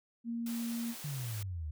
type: tone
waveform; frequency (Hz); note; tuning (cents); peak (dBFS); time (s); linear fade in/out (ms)
sine; 233.1; A#3; 0; -34; 0.24-0.95; 50
type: high-pass noise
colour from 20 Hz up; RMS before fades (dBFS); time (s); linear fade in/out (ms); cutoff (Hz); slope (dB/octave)
white; -46; 0.46-1.43; 5; 140; 96
type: exponential sweep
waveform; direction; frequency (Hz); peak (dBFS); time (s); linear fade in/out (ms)
sine; down; 152.9 to 73; -36; 1.04-1.71; 5
effects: none